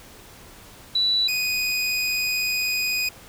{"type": "tone pair in turn", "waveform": ["sine", "25% pulse"], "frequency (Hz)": [3951, 2489], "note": ["B7", "D#7"], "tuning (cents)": [0, 0], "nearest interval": "minor sixth", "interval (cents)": 800, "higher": "first", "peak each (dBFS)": -18, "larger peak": "neither", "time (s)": [[0.95, 1.28], [1.28, 3.09]], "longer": "second", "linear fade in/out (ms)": 5, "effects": ["pink hiss -46 dBFS RMS until 3.28 s"]}